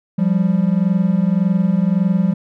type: tone pair together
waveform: triangle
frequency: 174.61 / 196.37 Hz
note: F3 / G3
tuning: 0 / +3 cents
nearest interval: major second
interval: 203 cents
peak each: -14 dBFS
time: 0.18-2.34 s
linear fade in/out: 10 ms
effects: none